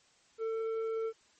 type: tone with tanh clipping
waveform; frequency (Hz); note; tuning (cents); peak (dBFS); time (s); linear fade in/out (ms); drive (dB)
sine; 447.7; A4; +30; -33; 0.38-1.13; 50; 7
effects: white hiss -66 dBFS RMS until 1.39 s + MP3 32 kbps